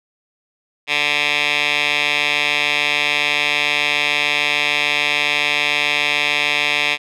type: tone with band-pass filter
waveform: 10% pulse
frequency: 146.83 Hz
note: D3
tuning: in tune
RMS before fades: -18 dBFS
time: 0.87-6.98 s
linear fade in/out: 50 ms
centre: 2800 Hz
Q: 4.6
effects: none